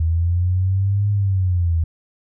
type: linear two-way sweep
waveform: sine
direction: up then down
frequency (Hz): 80.1 to 103.2 to 80.1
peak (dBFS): -15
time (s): 0-1.84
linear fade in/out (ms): 5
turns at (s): 1.1
effects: none